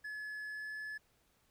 triangle tone with pitch glide, 1708 to 1717.9 Hz, G#6 to A6, +48 to -42 cents, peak -39 dBFS, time 0.04-0.98 s, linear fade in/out 10 ms, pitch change +10 cents, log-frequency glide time 0.46-0.72 s, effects pink hiss -73 dBFS RMS until 1.5 s

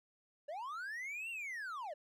triangle linear two-way sweep, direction up then down, 550 to 2794 to 550 Hz, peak -39 dBFS, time 0.48-1.94 s, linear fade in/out 10 ms, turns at 1.3 s, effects none

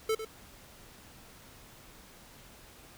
square tone with echo, 440 Hz, A4, in tune, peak -27 dBFS, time 0.09-0.15 s, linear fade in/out 5 ms, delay 100 ms, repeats 1, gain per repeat -10 dB, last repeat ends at 0.25 s, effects pink hiss -54 dBFS RMS until 2.97 s

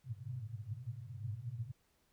white band-pass noise, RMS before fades -44 dBFS, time 0.04-1.72 s, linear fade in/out 10 ms, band 100 to 130 Hz, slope 96 dB/octave, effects pink hiss -75 dBFS RMS until 2.12 s

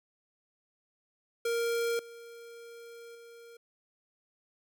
square tone with level steps, 466.7 Hz, A#4, 2 cents sharp, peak -29 / -47 / -50 dBFS, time 1.45-3.57 s, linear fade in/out 5 ms, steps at 1.99 / 3.15 s, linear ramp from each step 2 ms, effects none

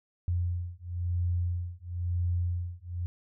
sine beating tone pair, 87.31 / 88.3 Hz, F2 / F2, 0 / +20 cents, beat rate 0.99 Hz, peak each -31 dBFS, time 0.28-3.06 s, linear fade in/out 0 ms, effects none

